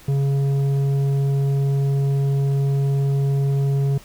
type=tone with tanh clipping; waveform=triangle; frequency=138.59 Hz; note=C#3; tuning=in tune; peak=-18 dBFS; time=0.08-3.98 s; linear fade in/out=5 ms; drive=12 dB; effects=pink hiss -46 dBFS RMS until 4.04 s